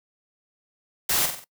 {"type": "noise with echo", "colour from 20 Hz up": "white", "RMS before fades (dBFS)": -23, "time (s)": [1.09, 1.26], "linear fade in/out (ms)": 5, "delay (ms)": 46, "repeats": 4, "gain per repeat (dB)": -6, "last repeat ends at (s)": 1.444, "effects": ["noise-tail reverb RT60 0.1 s tail -22 dB re dry"]}